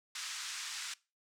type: band-pass noise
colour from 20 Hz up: white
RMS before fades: -42 dBFS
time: 0.15-0.94 s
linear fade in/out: 5 ms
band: 1200 to 7300 Hz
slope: 24 dB/octave
effects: noise-tail reverb RT60 0.3 s tail -22 dB re dry